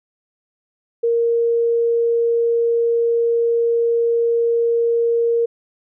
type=tone; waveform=sine; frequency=466.2 Hz; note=A#4; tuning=in tune; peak=-14 dBFS; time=1.03-5.46 s; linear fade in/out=10 ms; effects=none